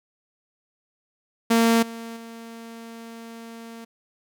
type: tone with level steps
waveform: sawtooth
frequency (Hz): 229.2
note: A#3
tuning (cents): -29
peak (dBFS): -12 / -30 / -34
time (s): 1.5-3.85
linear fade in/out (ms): 10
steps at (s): 1.82 / 2.16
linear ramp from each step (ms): 10
effects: none